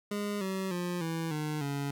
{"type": "tone with pitch steps", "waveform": "25% pulse", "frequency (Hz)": [205.5, 190.63, 176.84, 164.05, 152.18, 141.17], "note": ["G#3", "G3", "F3", "E3", "D#3", "C#3"], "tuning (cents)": [-18, -48, 22, -8, -38, 32], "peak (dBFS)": -28, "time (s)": [0.11, 1.91], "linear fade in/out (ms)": 5, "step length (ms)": 300, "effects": []}